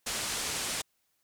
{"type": "low-pass noise", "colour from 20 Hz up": "white", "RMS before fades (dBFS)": -34, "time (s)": [0.06, 0.82], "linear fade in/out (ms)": 10, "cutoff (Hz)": 9500, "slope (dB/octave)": 24, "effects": ["white hiss -75 dBFS RMS until 1.23 s"]}